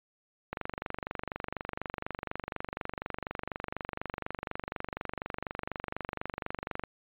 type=click train; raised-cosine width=0.5 ms; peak=-19 dBFS; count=153; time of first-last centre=0.53-6.837 s; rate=24.1 Hz; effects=resampled to 8000 Hz